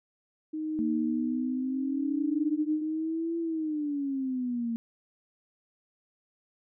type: tone with tremolo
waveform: sine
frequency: 311.1 Hz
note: D#4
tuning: in tune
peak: -27 dBFS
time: 0.53-2.82 s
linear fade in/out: 10 ms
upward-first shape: triangle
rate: 0.66 Hz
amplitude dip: 80%
type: exponential two-way sweep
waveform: sine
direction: up then down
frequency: 227.9 to 336.4 to 227.9 Hz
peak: -28 dBFS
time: 0.79-4.76 s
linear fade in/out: 0 ms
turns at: 3.38 s
effects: none